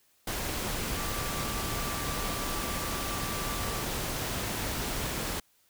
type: tone in noise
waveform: sine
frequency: 1168 Hz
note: D6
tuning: 10 cents flat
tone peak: -40 dBFS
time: 0.96-3.83 s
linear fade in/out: 5 ms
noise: pink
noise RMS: -33 dBFS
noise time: 0.27-5.4 s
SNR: -10 dB
effects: white hiss -67 dBFS RMS until 5.69 s